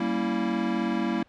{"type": "chord", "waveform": "square", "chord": "G diminished seventh", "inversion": "none", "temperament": "equal with one note detuned", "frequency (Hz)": [194.08, 233.1, 277.2, 329.6], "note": ["G3", "Bb3", "Db4", "Fb4"], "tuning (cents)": [-17, 0, 0, 0], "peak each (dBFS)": [-32, -29, -35, -30], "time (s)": [0, 1.23], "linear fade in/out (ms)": 5, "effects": ["pink hiss -60 dBFS RMS until 1.28 s", "low-pass 3000 Hz 12 dB/octave"]}